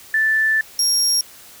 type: tone pair in turn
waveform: sine / 30% pulse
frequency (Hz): 1760 / 5584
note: A6 / F8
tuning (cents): 0 / -1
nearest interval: octave + minor sixth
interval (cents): 1999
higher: second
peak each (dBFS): -14 / -11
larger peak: second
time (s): 0.14-0.61 / 0.79-1.21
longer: first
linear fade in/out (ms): 2
effects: white hiss -43 dBFS RMS until 1.6 s